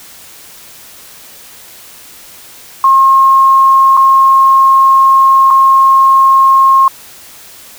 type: tone with dropouts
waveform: sine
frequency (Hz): 1074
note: C6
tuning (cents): +45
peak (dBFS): -3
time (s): 2.84-6.88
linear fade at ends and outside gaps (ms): 2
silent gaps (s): 3.969-3.973 / 5.505-5.508
effects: white hiss -35 dBFS RMS until 7.78 s